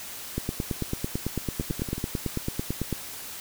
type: two click trains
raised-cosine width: 3 ms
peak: -14 / -20 dBFS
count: 24 / 5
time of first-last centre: 0.38-2.927 / 1.61-1.98 s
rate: 9.03 / 10.8 Hz
effects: white hiss -39 dBFS RMS until 3.4 s